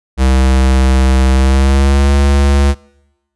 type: tone with pitch glide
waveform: square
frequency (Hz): 65.41 to 70.1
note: C2 to C#2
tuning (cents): 0 to +20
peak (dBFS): -8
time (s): 0.17-2.75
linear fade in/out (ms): 50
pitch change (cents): +120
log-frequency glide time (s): 1.32-2.12
effects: noise-tail reverb RT60 1.0 s tail -24 dB re dry + resampled to 24000 Hz